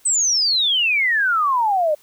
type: exponential sweep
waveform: sine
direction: down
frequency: 8300 to 584 Hz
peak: -15 dBFS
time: 0.05-1.95 s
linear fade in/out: 10 ms
effects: white hiss -54 dBFS RMS until 2.02 s